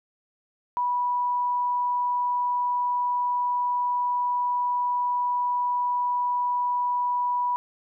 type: tone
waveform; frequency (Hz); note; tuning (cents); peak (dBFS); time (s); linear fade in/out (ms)
sine; 980; B5; -14; -22; 0.77-7.56; 0
effects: none